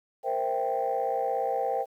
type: chord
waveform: sine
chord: C dominant seventh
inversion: third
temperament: equal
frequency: 466.2 / 523.3 / 659.3 / 784 Hz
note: Bb4 / C5 / E5 / G5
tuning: 0 / 0 / 0 / 0 cents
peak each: -32 / -30 / -33 / -28 dBFS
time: 0.23-1.86 s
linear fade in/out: 50 ms
effects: tanh soft clip ceiling -18 dBFS + 10-bit